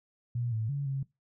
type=tone with pitch steps; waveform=sine; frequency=120.2 / 110.5 / 141.4 / 135.9 Hz; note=B2 / A2 / C#3 / C#3; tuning=-46 / +8 / +35 / -34 cents; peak=-29 dBFS; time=0.35-1.03 s; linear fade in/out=5 ms; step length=170 ms; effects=noise-tail reverb RT60 0.2 s tail -20 dB re dry